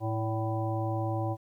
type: harmonic tone with a mistuned harmonic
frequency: 110 Hz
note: A2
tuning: in tune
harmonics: 1 / 3 / 5 / 7 / 9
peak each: -30 / -35 / -37 / -36 / -41 dBFS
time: 0-1.37 s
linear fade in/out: 50 ms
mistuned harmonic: 5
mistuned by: +54 cents
effects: 11-bit